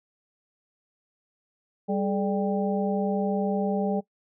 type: harmonic tone with a mistuned harmonic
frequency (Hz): 197.2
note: G3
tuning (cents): +11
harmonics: 1 / 2 / 3 / 4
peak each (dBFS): -26 / -29 / -31 / -32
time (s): 1.88-4.01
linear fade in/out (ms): 20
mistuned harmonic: 2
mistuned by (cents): +130
effects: noise-tail reverb RT60 0.1 s tail -21 dB re dry